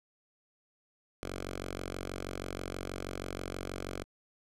5% pulse tone with notch filter, 46.25 Hz, F#1, in tune, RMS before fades -40 dBFS, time 1.23-4.04 s, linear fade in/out 0 ms, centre 170 Hz, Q 1.3, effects low-pass 12000 Hz 12 dB/octave

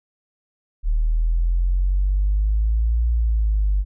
sine exponential two-way sweep, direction up then down, 37.65 to 58.5 to 48.03 Hz, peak -15 dBFS, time 0.83-3.85 s, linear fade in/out 50 ms, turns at 3.09 s, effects tanh soft clip ceiling -11 dBFS

